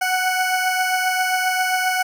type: beating tone pair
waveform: 20% pulse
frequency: 740 / 747.5 Hz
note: F#5 / F#5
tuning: 0 / +17 cents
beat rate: 7.5 Hz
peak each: -14 / -21 dBFS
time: 0.01-2.03 s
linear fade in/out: 10 ms
effects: none